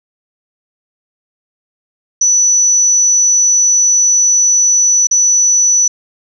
sine tone with dropouts, 5950 Hz, F#8, 9 cents sharp, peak -7 dBFS, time 2.21-5.88 s, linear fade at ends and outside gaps 5 ms, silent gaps 5.071-5.111 s, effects none

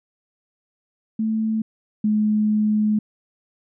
sine tone pair in turn, 220 / 212.8 Hz, A3 / G#3, 0 / +42 cents, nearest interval minor second, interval 58 cents, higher first, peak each -19 / -16 dBFS, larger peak second, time 1.19-1.62 / 2.04-2.99 s, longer second, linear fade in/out 5 ms, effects none

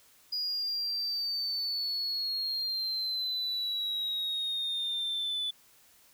sine exponential sweep, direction down, 4907 to 3471 Hz, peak -28 dBFS, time 0.32-5.51 s, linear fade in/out 10 ms, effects tanh soft clip ceiling -28 dBFS + white hiss -61 dBFS RMS until 6.13 s

